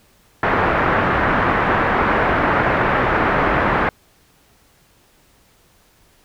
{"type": "low-pass noise", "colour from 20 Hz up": "white", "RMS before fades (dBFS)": -17, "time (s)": [0.43, 3.89], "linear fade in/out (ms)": 2, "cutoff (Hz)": 1700, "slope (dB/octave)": 24, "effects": ["pink hiss -55 dBFS RMS until 6.24 s"]}